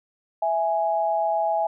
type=tone pair together; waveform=sine; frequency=659.3 / 831.4 Hz; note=E5 / G#5; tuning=0 / +2 cents; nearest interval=major third; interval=402 cents; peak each=-23 dBFS; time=0.42-1.67 s; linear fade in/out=5 ms; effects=none